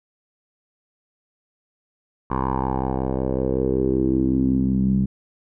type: tone with low-pass filter sweep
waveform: 10% pulse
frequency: 65.41 Hz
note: C2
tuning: in tune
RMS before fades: -21 dBFS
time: 2.3-5.06 s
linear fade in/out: 10 ms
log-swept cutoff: 1100 to 180 Hz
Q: 4.4
effects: none